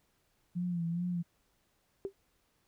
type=tone with vibrato; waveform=sine; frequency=172.7 Hz; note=F3; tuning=19 cents flat; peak=-31 dBFS; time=0.55-1.23 s; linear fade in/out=20 ms; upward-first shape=sine; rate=2.4 Hz; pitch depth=59 cents each way
type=tone with exponential decay; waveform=sine; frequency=392 Hz; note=G4; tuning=in tune; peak=-29 dBFS; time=2.05-2.13 s; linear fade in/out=0 ms; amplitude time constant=17 ms
effects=pink hiss -74 dBFS RMS until 2.67 s